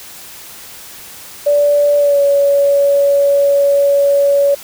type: tone with pitch glide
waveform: sine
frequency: 580 to 564.1 Hz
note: D5 to C#5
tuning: -22 to +30 cents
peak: -8 dBFS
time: 1.46-4.55 s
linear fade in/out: 10 ms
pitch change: -48 cents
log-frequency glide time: 1.97-2.21 s
effects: white hiss -34 dBFS RMS until 4.63 s